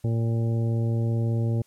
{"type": "harmonic tone", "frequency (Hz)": 114.8, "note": "A#2", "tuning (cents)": -26, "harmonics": [1, 2, 3, 4, 5, 7], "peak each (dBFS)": [-22, -32, -35, -38, -40, -48], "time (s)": [0.04, 1.62], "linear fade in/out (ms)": 5, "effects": ["white hiss -63 dBFS RMS until 1.66 s", "low-pass 12000 Hz 12 dB/octave"]}